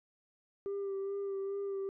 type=tone with vibrato; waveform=sine; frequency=394.7 Hz; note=G4; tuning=12 cents sharp; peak=-32 dBFS; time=0.66-1.89 s; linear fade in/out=0 ms; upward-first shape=sine; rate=2.4 Hz; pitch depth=23 cents each way; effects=tanh soft clip ceiling -33 dBFS